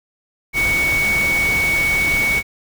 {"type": "tone in noise", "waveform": "sine", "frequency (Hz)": 2231, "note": "C#7", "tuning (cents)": 11, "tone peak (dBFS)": -15, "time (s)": [0.53, 2.43], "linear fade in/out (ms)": 50, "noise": "pink", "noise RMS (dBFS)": -25, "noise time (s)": [0.53, 2.43], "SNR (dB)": 7, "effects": []}